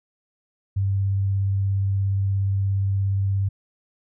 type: tone with vibrato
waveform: sine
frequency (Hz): 98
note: G2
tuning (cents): 0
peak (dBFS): -19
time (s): 0.76-3.49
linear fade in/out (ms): 10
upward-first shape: triangle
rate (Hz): 17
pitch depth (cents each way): 13
effects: none